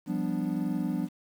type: chord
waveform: triangle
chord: G dominant seventh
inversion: third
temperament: equal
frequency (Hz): 174.61 / 196 / 246.9 / 293.7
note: F3 / G3 / B3 / D4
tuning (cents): 0 / 0 / 0 / 0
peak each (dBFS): -31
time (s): 0.06-1.09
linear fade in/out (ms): 50
effects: 9-bit